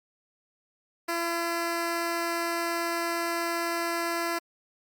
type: tone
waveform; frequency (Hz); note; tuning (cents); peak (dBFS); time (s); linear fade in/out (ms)
10% pulse; 338.6; E4; +46; -19; 1.08-4.39; 10
effects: Opus 48 kbps